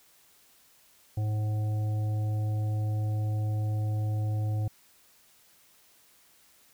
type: harmonic tone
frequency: 106.5 Hz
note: G#2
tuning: 44 cents sharp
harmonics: 1 / 3 / 5 / 7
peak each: -26 / -44 / -46 / -46 dBFS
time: 1.17-4.68 s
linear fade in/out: 5 ms
effects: white hiss -61 dBFS RMS until 6.73 s